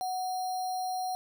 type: tone with sample-and-hold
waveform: sine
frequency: 740 Hz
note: F#5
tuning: in tune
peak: -30 dBFS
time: 0.01-1.15 s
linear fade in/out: 0 ms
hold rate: 4900 Hz
effects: none